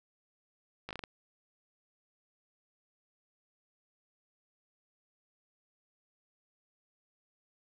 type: slowing click train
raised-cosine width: 0.3 ms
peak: -24 dBFS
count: 6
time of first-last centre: 0.89-1.038 s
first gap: 17 ms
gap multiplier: 1.28
effects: none